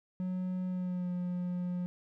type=tone with pitch glide; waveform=triangle; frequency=183.6 to 178.58 Hz; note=F#3 to F3; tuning=-13 to +39 cents; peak=-30 dBFS; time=0.2-1.86 s; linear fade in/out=0 ms; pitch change=-48 cents; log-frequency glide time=0.67-1.1 s; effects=none